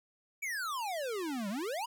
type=exponential two-way sweep; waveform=square; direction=down then up; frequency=2357 to 189.4 to 1012 Hz; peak=-35 dBFS; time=0.42-1.86 s; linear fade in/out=10 ms; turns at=1.49 s; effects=none